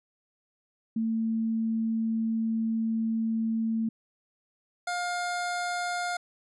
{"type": "tone pair in turn", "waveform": ["sine", "25% pulse"], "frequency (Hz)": [224.4, 708.5], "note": ["A3", "F5"], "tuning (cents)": [34, 25], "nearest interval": "octave + minor sixth", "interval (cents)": 1991, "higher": "second", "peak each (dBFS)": -25, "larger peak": "neither", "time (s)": [[0.96, 3.89], [4.87, 6.17]], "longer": "first", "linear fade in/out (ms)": 5, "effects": ["resampled to 24000 Hz"]}